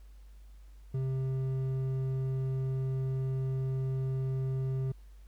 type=tone with hard clipping; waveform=sine; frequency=132.1 Hz; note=C3; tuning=17 cents sharp; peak=-31 dBFS; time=0.94-4.92 s; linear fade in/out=5 ms; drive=6 dB; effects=added 50 Hz sine -49 dBFS peak until 5.27 s + pink hiss -69 dBFS RMS until 5.27 s